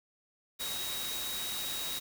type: tone in noise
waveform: sine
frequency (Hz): 3803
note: A#7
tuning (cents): +34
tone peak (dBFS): -38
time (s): 0.59-2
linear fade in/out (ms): 20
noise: white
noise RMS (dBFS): -38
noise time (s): 0.59-2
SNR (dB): -3
effects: none